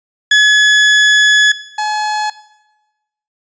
30% pulse tone pair in turn, 1700 / 850 Hz, G#6 / G#5, +40 / +40 cents, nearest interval octave, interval 1200 cents, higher first, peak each -3 / -12 dBFS, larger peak first, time 0.31-1.52 / 1.78-2.3 s, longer first, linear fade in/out 5 ms, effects noise-tail reverb RT60 1.0 s tail -17 dB re dry + resampled to 16000 Hz

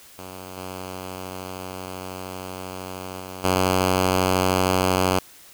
5% pulse tone with level steps, 92.9 Hz, F#2, 7 cents sharp, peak -25 / -21 / -23 / -7 dBFS, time 0.18-5.19 s, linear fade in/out 5 ms, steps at 0.57 / 3.2 / 3.44 s, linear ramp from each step 5 ms, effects white hiss -48 dBFS RMS until 5.53 s

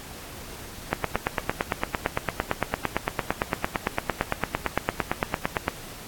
click train, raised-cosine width 0.5 ms, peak -6 dBFS, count 43, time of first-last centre 0.93-5.681 s, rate 8.84 Hz, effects pink hiss -41 dBFS RMS until 6.07 s + AAC 64 kbps

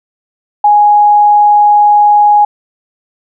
sine tone, 830.6 Hz, G#5, in tune, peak -3 dBFS, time 0.64-2.45 s, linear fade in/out 5 ms, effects none

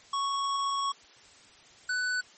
square tone pair in turn, 1108.7 / 1493.7 Hz, C#6 / F#6, 0 / +16 cents, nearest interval perfect fourth, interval 516 cents, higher second, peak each -28 dBFS, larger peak neither, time 0.13-0.92 / 1.89-2.21 s, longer first, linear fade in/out 5 ms, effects white hiss -55 dBFS RMS until 2.37 s + MP3 32 kbps

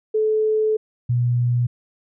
sine tone pair in turn, 433.2 / 121.56 Hz, A4 / B2, -27 / -27 cents, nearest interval octave + minor seventh, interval 2200 cents, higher first, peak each -16 dBFS, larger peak neither, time 0.14-0.77 / 1.09-1.67 s, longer first, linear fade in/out 10 ms, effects none

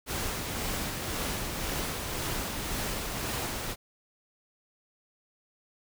pink noise with tremolo, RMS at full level -32 dBFS, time 0.06-3.76 s, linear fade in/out 50 ms, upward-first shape sine, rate 1.9 Hz, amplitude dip 30%, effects none

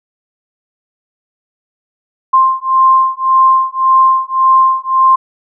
sine beating tone pair, 1051 / 1052.8 Hz, C6 / C6, +7 / +10 cents, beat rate 1.8 Hz, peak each -10 dBFS, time 2.33-5.16 s, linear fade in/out 10 ms, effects none

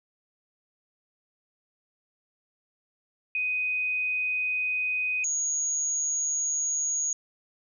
sine tone pair in turn, 2500 / 6674 Hz, D#7 / G#8, +8 / +8 cents, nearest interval octave + perfect fourth, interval 1700 cents, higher second, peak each -25 dBFS, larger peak neither, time 3.35-5.24 / 5.24-7.13 s, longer neither, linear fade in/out 2 ms, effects none

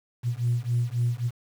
sine beating tone pair, 118.3 / 122 Hz, A#2 / B2, +26 / -21 cents, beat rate 3.7 Hz, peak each -25 / -25 dBFS, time 0.23-1.31 s, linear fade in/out 50 ms, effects tanh soft clip ceiling -17 dBFS + 8-bit

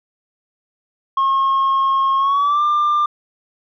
sine tone with pitch glide, 1081 to 1192.5 Hz, C#6 to D6, -44 to +26 cents, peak -11 dBFS, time 1.17-3.06 s, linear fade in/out 5 ms, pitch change +170 cents, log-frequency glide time 2.18-2.63 s, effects tanh soft clip ceiling -12 dBFS

